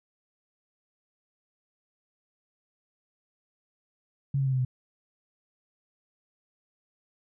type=tone with pitch steps; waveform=sine; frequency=138.59 / 135.58 / 132.64 / 129.76 / 126.94 Hz; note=C#3 / C#3 / C3 / C3 / B2; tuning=0 / -38 / +24 / -14 / +48 cents; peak=-23 dBFS; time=4.34-4.65 s; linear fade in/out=5 ms; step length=62 ms; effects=none